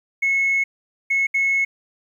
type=tone bursts at uneven times; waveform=sine; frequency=2187 Hz; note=C#7; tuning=24 cents flat; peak=-15 dBFS; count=3; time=0.22-0.64 / 1.1-1.27 / 1.34-1.65 s; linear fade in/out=10 ms; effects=tanh soft clip ceiling -13 dBFS + 9-bit